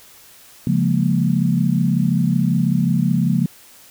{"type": "chord", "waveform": "sine", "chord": "Bb minor seventh", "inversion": "first", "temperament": "equal", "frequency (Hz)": [138.59, 174.61, 207.7, 233.1], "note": ["Db3", "F3", "Ab3", "Bb3"], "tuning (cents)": [0, 0, 0, 0], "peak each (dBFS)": [-20, -18, -22, -21], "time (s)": [0.67, 3.46], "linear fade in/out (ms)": 2, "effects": ["white hiss -46 dBFS RMS until 3.9 s"]}